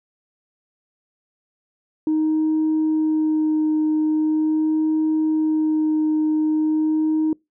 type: tone with vibrato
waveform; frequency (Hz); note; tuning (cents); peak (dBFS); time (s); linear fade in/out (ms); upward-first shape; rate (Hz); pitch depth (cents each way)
sine; 311.1; D#4; 0; -15; 2.07-7.33; 2; sine; 0.42; 11
effects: noise-tail reverb RT60 0.2 s tail -26 dB re dry + tanh soft clip ceiling -14 dBFS